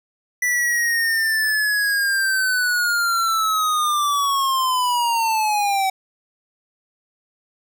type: linear sweep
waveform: square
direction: down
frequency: 1975.5 to 759 Hz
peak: -18 dBFS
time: 0.42-5.9 s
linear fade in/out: 5 ms
effects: none